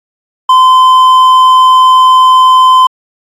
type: tone with hard clipping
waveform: sine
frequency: 1028 Hz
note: C6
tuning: 31 cents flat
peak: -3 dBFS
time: 0.49-2.87 s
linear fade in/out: 5 ms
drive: 5 dB
effects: AAC 64 kbps